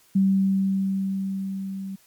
sine tone with level ramp, 193.3 Hz, G3, 24 cents flat, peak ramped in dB -15 to -30 dBFS, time 0.15-1.96 s, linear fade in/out 10 ms, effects white hiss -58 dBFS RMS until 2.06 s + MP3 96 kbps

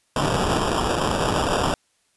white noise with sample-and-hold, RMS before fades -22 dBFS, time 0.16-1.74 s, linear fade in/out 2 ms, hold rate 2100 Hz, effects white hiss -66 dBFS RMS until 2.16 s + resampled to 24000 Hz

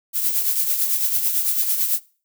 violet noise with tremolo, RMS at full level -18 dBFS, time 0.13-2 s, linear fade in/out 50 ms, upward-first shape triangle, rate 9 Hz, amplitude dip 60%, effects noise-tail reverb RT60 0.4 s tail -22 dB re dry

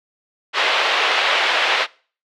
white band-pass noise, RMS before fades -18 dBFS, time 0.53-1.87 s, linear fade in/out 50 ms, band 460 to 3400 Hz, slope 24 dB/octave, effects noise-tail reverb RT60 0.4 s tail -22 dB re dry

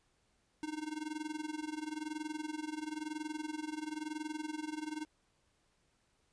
square tone with amplitude modulation, 307.2 Hz, D#4, 22 cents flat, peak -36 dBFS, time 0.63-5.05 s, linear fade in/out 0 ms, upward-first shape sine, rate 21 Hz, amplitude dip 85%, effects pink hiss -75 dBFS RMS until 6.32 s + resampled to 22050 Hz

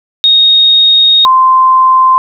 sine tone pair in turn, 3729 / 1039.8 Hz, A#7 / C6, 0 / -11 cents, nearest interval octave + minor seventh, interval 2211 cents, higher first, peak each -3 dBFS, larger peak neither, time 0.24-1.25 / 1.25-2.18 s, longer first, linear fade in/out 0 ms, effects none

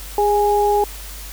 sine tone pair together, 410.7 / 828 Hz, G#4 / G#5, -19 / -5 cents, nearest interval octave, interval 1214 cents, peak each -16 dBFS, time 0.18-0.84 s, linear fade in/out 2 ms, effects added 50 Hz sine -33 dBFS peak until 1.32 s + white hiss -36 dBFS RMS until 1.32 s

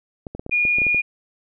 clicks, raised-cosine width 2 ms, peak -18 dBFS, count 10, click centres 0.268 / 0.35 / 0.395 / 0.464 / 0.495 / 0.652 / 0.785 / 0.818 / 0.867 / 0.946 s
sine tone, 2436 Hz, D#7, 37 cents flat, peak -16 dBFS, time 0.51-1.02 s, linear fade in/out 20 ms
effects none

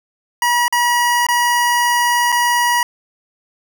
25% pulse tone with dropouts, 963 Hz, B5, 44 cents flat, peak -9 dBFS, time 0.42-2.83 s, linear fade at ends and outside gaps 2 ms, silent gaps 0.681-0.725 / 1.267-1.286 / 2.32-2.324 s, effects none

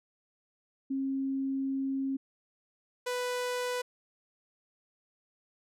sine / sawtooth tone pair in turn, 270 / 495.2 Hz, C#4 / B4, -45 / +5 cents, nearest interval major seventh, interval 1050 cents, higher second, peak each -29 / -27 dBFS, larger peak second, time 0.9-2.17 / 3.06-3.82 s, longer first, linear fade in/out 10 ms, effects low-pass 12000 Hz 12 dB/octave

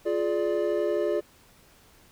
triangle chord, D diminished, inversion first, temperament equal with one note detuned, 349.2 / 420.9 / 587.3 Hz, F4 / Ab4 / D5, 0 / +23 / 0 cents, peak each -26 dBFS, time 0.05-1.21 s, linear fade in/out 20 ms, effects pink hiss -57 dBFS RMS until 2.11 s

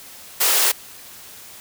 white high-pass noise, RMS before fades -17 dBFS, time 0.4-0.72 s, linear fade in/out 10 ms, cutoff 340 Hz, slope 96 dB/octave, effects white hiss -41 dBFS RMS until 1.6 s

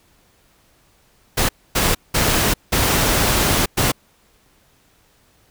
pink noise bursts at uneven times, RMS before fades -17 dBFS, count 5, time 1.37-1.49 / 1.75-1.95 / 2.14-2.54 / 2.72-3.66 / 3.77-3.92 s, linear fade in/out 10 ms, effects pink hiss -57 dBFS RMS until 5.5 s

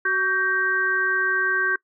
harmonic tone with a mistuned harmonic, 375 Hz, F#4, 23 cents sharp, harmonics 1 / 3 / 4 / 5, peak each -30 / -29 / -20 / -31 dBFS, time 0.05-1.76 s, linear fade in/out 5 ms, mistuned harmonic 4, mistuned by +72 cents, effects noise-tail reverb RT60 0.1 s tail -22 dB re dry

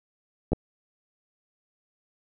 clicks, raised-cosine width 2 ms, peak -12 dBFS, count 2, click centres 0.52 / 0.532 s, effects none

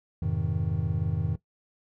triangle chord, F minor seventh, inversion none, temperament just, 87.31 / 104.77 / 130.96 / 157.15 Hz, F2 / Ab2 / C3 / Eb3, 0 / +16 / +2 / +18 cents, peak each -29 / -29 / -32 / -28 dBFS, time 0.22-1.36 s, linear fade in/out 5 ms, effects noise-tail reverb RT60 0.1 s tail -17 dB re dry

